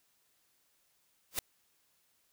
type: noise with exponential growth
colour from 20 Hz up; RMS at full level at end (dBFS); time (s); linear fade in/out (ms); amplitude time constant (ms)
white; -28; 1.31-1.39; 2; 16
effects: white hiss -73 dBFS RMS until 2.32 s